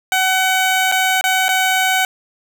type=tone with dropouts; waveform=15% pulse; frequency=753 Hz; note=F#5; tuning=30 cents sharp; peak=-7 dBFS; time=0.12-2.05 s; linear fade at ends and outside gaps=1 ms; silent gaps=0.916-0.922 / 1.211-1.24 / 1.483-1.49 s; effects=none